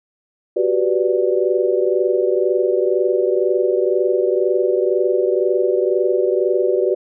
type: chord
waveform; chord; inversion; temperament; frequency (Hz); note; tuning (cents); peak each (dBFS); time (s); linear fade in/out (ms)
sine; G major seventh; third; equal; 370 / 392 / 493.9 / 587.3; F#4 / G4 / B4 / D5; 0 / 0 / 0 / 0; -18 / -20 / -20 / -22; 0.56-6.95; 10
effects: none